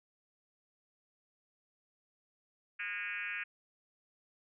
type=tone with frequency modulation; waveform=sine; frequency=2042 Hz; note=C7; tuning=43 cents flat; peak=-36 dBFS; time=2.79-3.44 s; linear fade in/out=10 ms; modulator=202 Hz; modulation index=2.9; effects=none